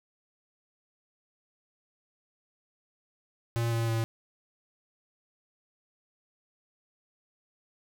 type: tone with pitch steps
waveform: square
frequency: 116.54 / 115.07 / 113.62 Hz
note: A#2 / A#2 / A#2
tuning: 0 / -22 / -44 cents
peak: -27 dBFS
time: 3.56-4.04 s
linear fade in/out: 0 ms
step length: 160 ms
effects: none